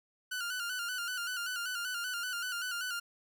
sawtooth tone with vibrato, 1448 Hz, F#6, 38 cents flat, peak -31 dBFS, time 0.31-3 s, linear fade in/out 10 ms, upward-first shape square, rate 5.2 Hz, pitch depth 57 cents each way, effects none

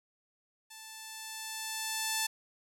5% pulse tone with level ramp, 880 Hz, A5, in tune, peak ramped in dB -36 to -17 dBFS, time 0.7-2.27 s, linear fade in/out 10 ms, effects none

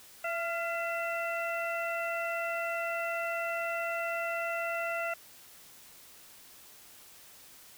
harmonic tone with a mistuned harmonic, 672 Hz, E5, 33 cents sharp, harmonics 1 / 2 / 3 / 4, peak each -34 / -36 / -39 / -39 dBFS, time 0.24-5.14 s, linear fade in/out 5 ms, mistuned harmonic 2, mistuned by +55 cents, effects white hiss -54 dBFS RMS until 7.77 s

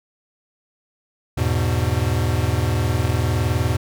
square chord, E major, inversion none, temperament equal, 82.41 / 103.83 / 123.47 Hz, E2 / G#2 / B2, 0 / 0 / 0 cents, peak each -23 dBFS, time 1.37-3.77 s, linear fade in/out 10 ms, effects none

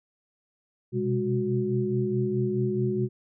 sine tone cluster, 124.6 / 129.3 / 204.5 / 367.1 Hz, B2 / C3 / G#3 / F#4, +16 / -20 / -26 / -14 cents, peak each -30 / -31 / -29 / -27 dBFS, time 0.92-3.09 s, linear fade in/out 50 ms, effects none

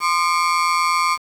35% pulse ring-modulated tone, 1127 Hz, C#6, 28 cents sharp, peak -11 dBFS, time 0-1.18 s, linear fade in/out 50 ms, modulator 84 Hz, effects low-pass 8000 Hz 12 dB/octave + 7-bit

